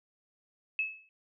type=tone with exponential decay; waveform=sine; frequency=2595 Hz; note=E7; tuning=28 cents flat; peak=-25 dBFS; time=0.79-1.09 s; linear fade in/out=1 ms; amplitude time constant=64 ms; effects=none